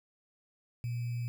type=tone with sample-and-hold; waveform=sine; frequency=119.9 Hz; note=A#2; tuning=49 cents sharp; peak=-32 dBFS; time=0.84-1.28 s; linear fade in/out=0 ms; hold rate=2450 Hz; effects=none